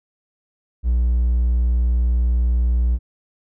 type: tone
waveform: triangle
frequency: 60 Hz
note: B1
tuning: 49 cents flat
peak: -12 dBFS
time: 0.83-2.99 s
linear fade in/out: 50 ms
effects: tanh soft clip ceiling -8 dBFS